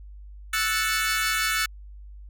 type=chord; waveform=sawtooth; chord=F# minor seventh; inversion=third; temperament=equal; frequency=1318.5 / 1480 / 1760 / 2217 Hz; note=E6 / F#6 / A6 / C#7; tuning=0 / 0 / 0 / 0 cents; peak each=-25 dBFS; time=0.53-1.66 s; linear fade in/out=5 ms; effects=added 50 Hz sine -40 dBFS peak until 2.29 s